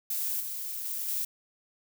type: noise with level steps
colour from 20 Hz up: violet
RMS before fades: -31 / -36 / -34 / -31 dBFS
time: 0.1-1.25 s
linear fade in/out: 5 ms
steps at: 0.4 / 0.85 / 1.08 s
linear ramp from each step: 5 ms
effects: none